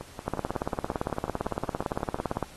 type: two click trains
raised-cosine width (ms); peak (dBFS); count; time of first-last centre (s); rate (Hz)
1; -22 / -14; 14 / 39; 0.01-2.369 / 0.28-2.427; 5.51 / 17.7
effects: pink hiss -50 dBFS RMS until 2.56 s + AAC 32 kbps